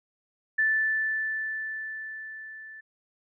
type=tone with level ramp; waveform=sine; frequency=1757 Hz; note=A6; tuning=3 cents flat; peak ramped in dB=-20 to -42 dBFS; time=0.58-2.81 s; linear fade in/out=10 ms; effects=none